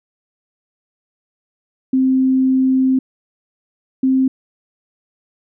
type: tone pair in turn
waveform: sine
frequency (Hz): 261.6 / 262.7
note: C4 / C4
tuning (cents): 0 / +7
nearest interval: unison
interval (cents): 7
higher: second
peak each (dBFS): -11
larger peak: neither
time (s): 1.93-2.99 / 4.03-4.28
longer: first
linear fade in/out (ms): 5
effects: none